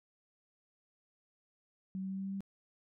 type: tone with pitch steps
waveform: sine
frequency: 189.7 / 190.91 / 192.13 / 193.35 / 194.58 / 195.82 Hz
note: F#3 / G3 / G3 / G3 / G3 / G3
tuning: +43 / -46 / -35 / -24 / -13 / -2 cents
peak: -36 dBFS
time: 1.95-2.406 s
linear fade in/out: 0 ms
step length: 76 ms
effects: none